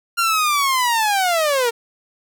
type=linear sweep; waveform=sawtooth; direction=down; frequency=1396.9 to 452.5 Hz; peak=-12 dBFS; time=0.17-1.71 s; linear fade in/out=20 ms; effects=none